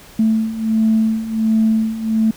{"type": "beating tone pair", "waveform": "sine", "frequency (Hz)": [220, 221.4], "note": ["A3", "A3"], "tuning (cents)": [0, 11], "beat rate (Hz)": 1.4, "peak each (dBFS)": [-18, -14], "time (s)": [0.19, 2.31], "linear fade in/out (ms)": 5, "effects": ["tanh soft clip ceiling -6 dBFS", "pink hiss -42 dBFS RMS until 2.36 s"]}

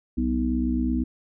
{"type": "harmonic tone with a mistuned harmonic", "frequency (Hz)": 63, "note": "B1", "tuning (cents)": 35, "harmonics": [1, 3, 4, 5], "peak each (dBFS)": [-27, -32, -24, -29], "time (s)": [0.17, 1.04], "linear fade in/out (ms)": 10, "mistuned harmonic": 4, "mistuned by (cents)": -37, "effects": []}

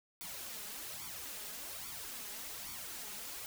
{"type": "noise with flanger", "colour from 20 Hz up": "white", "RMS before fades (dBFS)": -45, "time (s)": [0.21, 3.46], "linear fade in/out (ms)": 0, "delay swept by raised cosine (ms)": [0.87, 4.87], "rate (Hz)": 1.2, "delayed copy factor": 0.7, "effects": []}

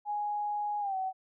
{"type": "tone with pitch glide", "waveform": "sine", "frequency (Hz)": [830.6, 757.3], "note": ["G#5", "F#5"], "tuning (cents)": [0, 40], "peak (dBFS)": -30, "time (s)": [0.05, 1.13], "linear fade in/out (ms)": 50, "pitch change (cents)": -160, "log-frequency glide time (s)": [0.8, 0.96], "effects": []}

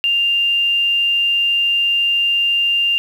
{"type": "tone with quantisation", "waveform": "sine", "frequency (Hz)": 2794, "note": "F7", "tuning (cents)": 0, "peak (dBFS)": -13, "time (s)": [0.04, 2.98], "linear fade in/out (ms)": 0, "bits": 7, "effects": []}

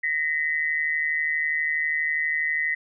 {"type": "tone pair together", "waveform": "sine", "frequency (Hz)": [1864.7, 2017], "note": ["A#6", "B6"], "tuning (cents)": [0, 36], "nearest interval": "minor second", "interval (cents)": 136, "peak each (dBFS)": -25, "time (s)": [0.03, 2.75], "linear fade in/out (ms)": 10, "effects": []}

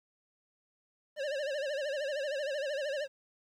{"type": "tone with vibrato", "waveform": "square", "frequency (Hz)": 570, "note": "C#5", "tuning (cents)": 48, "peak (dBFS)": -33, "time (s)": [1.16, 3.08], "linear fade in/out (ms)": 50, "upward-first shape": "sine", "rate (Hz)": 13, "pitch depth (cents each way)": 120, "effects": ["low-pass 5000 Hz 12 dB/octave", "11-bit"]}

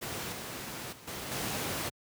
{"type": "noise with level steps", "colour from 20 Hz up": "pink", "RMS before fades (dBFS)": [-37, -40, -51, -39, -34], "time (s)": [0.01, 1.9], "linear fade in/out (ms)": 20, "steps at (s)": [0.32, 0.92, 1.07, 1.31], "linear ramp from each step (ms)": 10, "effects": ["high-pass 100 Hz 12 dB/octave"]}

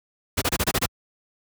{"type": "noise bursts", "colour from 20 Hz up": "pink", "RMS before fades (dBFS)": -21, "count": 7, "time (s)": [0.37, 0.862], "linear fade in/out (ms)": 10, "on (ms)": 48, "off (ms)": 26, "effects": ["high-pass 60 Hz 12 dB/octave"]}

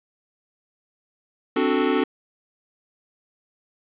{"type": "chord", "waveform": "square", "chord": "D dominant seventh", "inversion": "third", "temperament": "equal", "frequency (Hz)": [261.6, 293.7, 370, 440], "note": ["C4", "D4", "F#4", "A4"], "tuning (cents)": [0, 0, 0, 0], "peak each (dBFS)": -25, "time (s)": [1.56, 2.04], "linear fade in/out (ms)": 5, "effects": ["resampled to 8000 Hz", "7-bit"]}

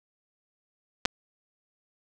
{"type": "clicks", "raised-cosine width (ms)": 0.2, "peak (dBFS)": [-8, -6], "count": 2, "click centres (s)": [1.053, 1.057], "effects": []}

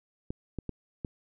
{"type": "clicks", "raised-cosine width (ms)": 3, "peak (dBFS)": -21, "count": 4, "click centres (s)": [0.305, 0.587, 0.693, 1.048], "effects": []}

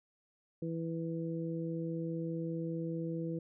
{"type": "harmonic tone", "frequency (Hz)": 164.81, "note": "E3", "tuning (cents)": 0, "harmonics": [1, 2, 3], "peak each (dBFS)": [-37, -39, -42], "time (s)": [0.62, 3.39], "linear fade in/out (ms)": 5, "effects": []}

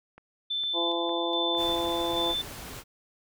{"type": "click train", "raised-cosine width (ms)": 0.5, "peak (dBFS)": -33, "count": 4, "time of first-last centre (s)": [0.18, 1.55], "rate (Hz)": 2.19}
{"type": "tone with tremolo", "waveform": "sine", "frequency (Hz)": 3533, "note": "A7", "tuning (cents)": 6, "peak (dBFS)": -27, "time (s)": [0.5, 2.42], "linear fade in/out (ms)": 10, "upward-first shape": "square", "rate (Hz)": 1.2, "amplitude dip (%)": 45}
{"type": "harmonic tone", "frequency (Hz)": 170, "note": "F3", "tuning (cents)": -46, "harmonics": [2, 3, 4, 5, 6], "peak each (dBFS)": [-31, -33, -34, -35, -36], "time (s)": [0.73, 2.35], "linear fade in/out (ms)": 50}
{"type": "noise", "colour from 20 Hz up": "pink", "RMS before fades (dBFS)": -41, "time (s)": [1.56, 2.84], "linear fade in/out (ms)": 50}
{"effects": []}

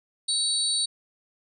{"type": "tone cluster", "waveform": "sine", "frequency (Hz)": [3880, 4485, 8810], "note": ["B7", "C#8", "C#9"], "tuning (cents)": [-31, 19, -12], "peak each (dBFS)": -27, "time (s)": [0.28, 0.86], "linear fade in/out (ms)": 10, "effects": []}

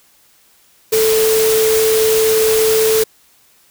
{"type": "tone in noise", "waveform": "sine", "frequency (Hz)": 440, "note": "A4", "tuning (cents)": 0, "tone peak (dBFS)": -11, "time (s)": [0.92, 3.04], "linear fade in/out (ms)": 10, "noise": "white", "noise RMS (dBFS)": -19, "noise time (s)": [0.92, 3.04], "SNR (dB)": 5, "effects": ["white hiss -52 dBFS RMS until 3.7 s"]}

